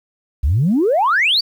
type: exponential sweep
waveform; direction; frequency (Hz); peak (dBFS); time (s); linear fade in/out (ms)
sine; up; 61.3 to 4800; -11; 0.43-1.41; 10
effects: tanh soft clip ceiling -8 dBFS + 8-bit